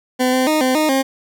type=tone with pitch steps; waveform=20% pulse; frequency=253.9 / 257.3 / 309 / 257.4 / 308.7 / 267.7 Hz; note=B3 / C4 / D#4 / C4 / D#4 / C4; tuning=+48 / -29 / -12 / -28 / -14 / +40 cents; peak=-9 dBFS; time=0.19-1.03 s; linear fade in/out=20 ms; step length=140 ms; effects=none

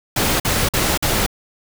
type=noise bursts; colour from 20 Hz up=pink; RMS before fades=-18 dBFS; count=4; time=0.16-1.264 s; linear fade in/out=5 ms; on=240 ms; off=48 ms; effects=none

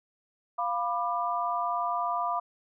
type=chord; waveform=sine; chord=B diminished; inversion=second; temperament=equal with one note detuned; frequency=698.5 / 987.8 / 1191.1 Hz; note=F5 / B5 / D6; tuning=0 / 0 / +24 cents; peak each=-31 dBFS; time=0.58-2.4 s; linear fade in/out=10 ms; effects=none

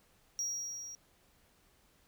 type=tone with level ramp; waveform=triangle; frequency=5680 Hz; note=F8; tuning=28 cents sharp; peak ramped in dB=-31 to -43 dBFS; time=0.39-0.95 s; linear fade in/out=0 ms; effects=pink hiss -68 dBFS RMS until 2.07 s

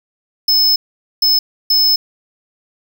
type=tone bursts at uneven times; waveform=square; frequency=5210 Hz; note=E8; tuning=21 cents flat; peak=-10 dBFS; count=3; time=0.48-0.76 / 1.22-1.39 / 1.7-1.96 s; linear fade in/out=5 ms; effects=none

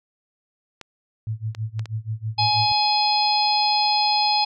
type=clicks; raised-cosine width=0.2 ms; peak=-19 dBFS; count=4; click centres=0.813 / 1.549 / 1.794 / 1.857 s
type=tone with tremolo; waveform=sine; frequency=110 Hz; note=A2; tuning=in tune; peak=-22 dBFS; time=1.27-2.72 s; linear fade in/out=0 ms; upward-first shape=sine; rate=6.2 Hz; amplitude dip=95%
type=harmonic tone; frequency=839 Hz; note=G#5; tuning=17 cents sharp; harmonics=1 / 3 / 4 / 5 / 6; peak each=-20 / -29 / -31 / -23 / -24 dBFS; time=2.38-4.45 s; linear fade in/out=10 ms
effects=none

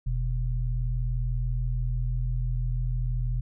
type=tone pair together; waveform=sine; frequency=43.1 / 123.47 Hz; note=F1 / B2; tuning=-22 / 0 cents; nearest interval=octave + tritone; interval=1822 cents; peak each=-26 / -29 dBFS; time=0.06-3.41 s; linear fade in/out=10 ms; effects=none

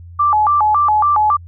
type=tone with vibrato; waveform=sine; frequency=1000 Hz; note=B5; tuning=21 cents sharp; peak=-10 dBFS; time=0.19-1.37 s; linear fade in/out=10 ms; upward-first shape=square; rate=3.6 Hz; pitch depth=280 cents each way; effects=added 86 Hz sine -33 dBFS peak until 1.47 s

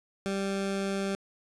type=tone; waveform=20% pulse; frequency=196 Hz; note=G3; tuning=in tune; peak=-24 dBFS; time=0.26-1.15 s; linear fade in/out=0 ms; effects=resampled to 22050 Hz + 9-bit

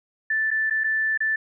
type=tone with dropouts; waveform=sine; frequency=1760 Hz; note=A6; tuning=in tune; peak=-20 dBFS; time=0.3-1.36 s; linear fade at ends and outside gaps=5 ms; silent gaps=0.506-0.512 / 0.699-0.707 / 0.837-0.842 / 1.176-1.204 s; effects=none

